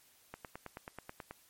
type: click train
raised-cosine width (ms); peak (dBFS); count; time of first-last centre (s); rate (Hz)
0.5; -28; 10; 0.34-1.31; 9.28
effects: white hiss -65 dBFS RMS until 1.49 s + MP3 64 kbps